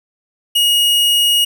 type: tone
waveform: 45% pulse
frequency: 2880 Hz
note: F#7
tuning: 47 cents flat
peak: -10 dBFS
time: 0.55-1.45 s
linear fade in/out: 10 ms
effects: none